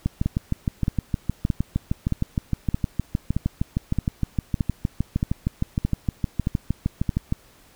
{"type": "two click trains", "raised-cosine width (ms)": 5, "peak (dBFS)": [-9, -9], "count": [12, 48], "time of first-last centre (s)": [[0.26, 7.092], [0.06, 7.324]], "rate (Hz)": [1.61, 6.47], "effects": ["pink hiss -54 dBFS RMS until 7.75 s"]}